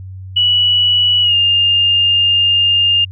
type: tone with pitch glide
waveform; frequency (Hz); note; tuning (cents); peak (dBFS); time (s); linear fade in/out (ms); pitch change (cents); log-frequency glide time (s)
sine; 2940 to 2815; F#7 to F7; -12 to +13; -9; 0.36-3.05; 10; -75; 1.22-1.35
effects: added 94 Hz sine -27 dBFS peak until 3.11 s